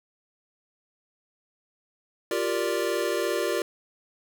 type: chord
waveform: square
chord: G minor seventh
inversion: third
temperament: equal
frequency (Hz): 349.2 / 392 / 466.2 / 587.3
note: F4 / G4 / Bb4 / D5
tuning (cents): 0 / 0 / 0 / 0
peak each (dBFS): -31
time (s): 2.31-3.62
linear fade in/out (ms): 2
effects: none